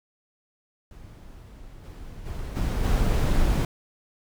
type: noise with level steps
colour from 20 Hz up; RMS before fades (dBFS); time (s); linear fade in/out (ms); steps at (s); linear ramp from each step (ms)
brown; -44 / -40 / -33 / -25 / -21; 0.91-3.65; 2; 1.83 / 2.25 / 2.55 / 2.83; 20
effects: none